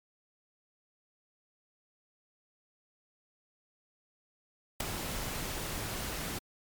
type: noise with ADSR envelope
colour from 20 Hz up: pink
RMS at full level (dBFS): -26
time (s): 4.8-6.39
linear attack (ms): 6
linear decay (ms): 4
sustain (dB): -11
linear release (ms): 8
effects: MP3 96 kbps